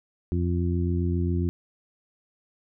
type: harmonic tone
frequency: 87.31 Hz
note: F2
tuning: in tune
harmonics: 1 / 2 / 3 / 4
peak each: -24 / -29 / -32 / -32 dBFS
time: 0.32-1.49 s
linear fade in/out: 0 ms
effects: none